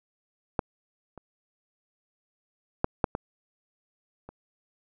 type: clicks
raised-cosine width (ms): 1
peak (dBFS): -10 / -29 / -8 / -7 / -15 / -28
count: 6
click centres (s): 0.592 / 1.177 / 2.844 / 3.042 / 3.151 / 4.29
effects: none